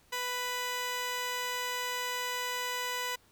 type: tone pair together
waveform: 10% pulse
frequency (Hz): 495 / 990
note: B4 / B5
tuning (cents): +4 / +4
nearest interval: octave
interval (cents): 1200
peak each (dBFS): -28 / -29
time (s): 0.12-3.16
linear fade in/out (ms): 10
effects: pink hiss -64 dBFS RMS until 3.31 s